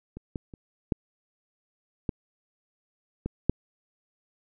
clicks, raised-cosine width 3 ms, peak -26 / -19 / -30 / -11 / -14 / -17 / -7 dBFS, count 7, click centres 0.17 / 0.358 / 0.538 / 0.922 / 2.092 / 3.26 / 3.496 s, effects none

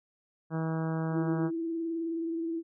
harmonic tone, 161.2 Hz, E3, 38 cents flat, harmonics 1 / 2 / 3 / 4 / 5 / 6 / 7 / 8 / 9 / 10, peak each -30 / -36 / -40 / -42 / -44 / -46 / -47 / -48 / -49 / -50 dBFS, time 0.5-1.51 s, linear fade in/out 50 ms
sine tone with vibrato, 330.4 Hz, E4, 4 cents sharp, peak -30 dBFS, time 1.11-2.63 s, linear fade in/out 50 ms, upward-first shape triangle, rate 19 Hz, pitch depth 35 cents each way
effects none

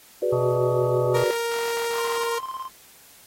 sine chord, G# half-diminished seventh, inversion third, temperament equal, 370 / 415.3 / 493.9 / 587.3 Hz, F#4 / G#4 / B4 / D5, 0 / 0 / 0 / 0 cents, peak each -25 / -29 / -24 / -27 dBFS, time 0.22-1.31 s, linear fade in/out 5 ms
harmonic tone, 125.4 Hz, B2, 27 cents sharp, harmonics 1 / 3 / 5 / 7 / 9 / 10, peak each -26 / -31 / -33 / -34 / -36 / -36 dBFS, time 0.32-1.24 s, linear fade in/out 10 ms
sawtooth tone, 466.2 Hz, A#4, in tune, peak -20 dBFS, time 1.14-2.39 s, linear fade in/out 10 ms
triangle tone with tremolo, 1048 Hz, C6, 2 cents sharp, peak -26 dBFS, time 1.93-2.7 s, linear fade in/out 50 ms, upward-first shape square, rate 18 Hz, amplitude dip 60%
effects white hiss -51 dBFS RMS until 3.26 s + AAC 48 kbps

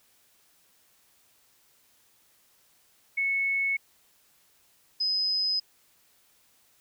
sine tone pair in turn, 2203 / 5044 Hz, C#7 / D#8, -11 / +23 cents, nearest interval octave + major second, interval 1434 cents, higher second, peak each -24 dBFS, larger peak neither, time 3.17-3.77 / 5-5.6 s, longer neither, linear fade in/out 10 ms, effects white hiss -64 dBFS RMS until 6.8 s

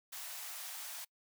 white high-pass noise, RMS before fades -45 dBFS, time 0.12-1.05 s, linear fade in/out 10 ms, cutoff 600 Hz, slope 96 dB/octave, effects noise-tail reverb RT60 0.1 s tail -25 dB re dry

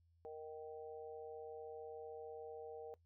harmonic tone, 155.56 Hz, D#3, in tune, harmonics 3 / 4 / 5, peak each -48 / -56 / -55 dBFS, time 0.25-2.94 s, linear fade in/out 0 ms, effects noise-tail reverb RT60 0.1 s tail -19 dB re dry + added 84 Hz sine -70 dBFS peak until 3.05 s

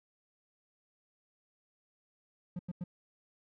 triangle tone bursts, 177.2 Hz, F3, 25 cents sharp, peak -33 dBFS, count 3, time 2.56-2.84 s, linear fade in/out 5 ms, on 32 ms, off 92 ms, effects none

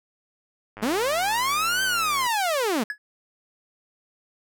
click train, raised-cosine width 0.5 ms, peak -24 dBFS, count 158, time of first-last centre 0.77-2.265 s, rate 105 Hz
sawtooth linear two-way sweep, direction up then down, 197.2 to 1568 to 197.2 Hz, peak -18 dBFS, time 0.82-2.84 s, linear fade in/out 10 ms, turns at 1.83 s
triangle tone with exponential decay, 1693 Hz, G#6, 33 cents sharp, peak -21 dBFS, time 2.9-2.98 s, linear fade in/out 1 ms, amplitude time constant 17 ms
effects none

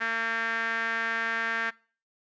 sawtooth tone with band-pass filter, 227.4 Hz, A#3, 43 cents flat, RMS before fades -29 dBFS, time 0-1.71 s, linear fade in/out 20 ms, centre 1700 Hz, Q 5, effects noise-tail reverb RT60 0.4 s tail -22 dB re dry + resampled to 16000 Hz

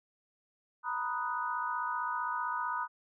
sine chord, B major seventh, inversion third, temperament equal, 932.3 / 987.8 / 1244.5 / 1480 Hz, A#5 / B5 / D#6 / F#6, 0 / 0 / 0 / 0 cents, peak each -39 / -36 / -36 / -39 dBFS, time 0.83-2.88 s, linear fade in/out 50 ms, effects none

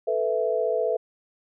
sine chord, A suspended second, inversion none, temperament just, 440 / 495 / 660 Hz, A4 / B4 / E5, 0 / +4 / +2 cents, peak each -26 dBFS, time 0.07-0.97 s, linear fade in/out 10 ms, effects none

